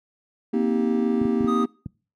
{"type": "chord", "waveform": "triangle", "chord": "C minor seventh", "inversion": "third", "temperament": "just", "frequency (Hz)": [235.5, 261.6, 314, 392.4], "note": ["Bb3", "C4", "Eb4", "G4"], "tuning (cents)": [18, 0, 16, 2], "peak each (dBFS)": [-20, -25, -26, -24], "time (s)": [0.53, 1.66], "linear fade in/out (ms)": 10}
{"type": "clicks", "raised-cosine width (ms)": 5, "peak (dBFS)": -17, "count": 5, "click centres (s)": [1.215, 1.252, 1.407, 1.444, 1.861]}
{"type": "tone", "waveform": "triangle", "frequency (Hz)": 1244.5, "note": "D#6", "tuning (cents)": 0, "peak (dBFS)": -23, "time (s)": [1.47, 1.65], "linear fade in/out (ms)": 20}
{"effects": ["noise-tail reverb RT60 0.4 s tail -24 dB re dry", "high-pass 100 Hz 12 dB/octave"]}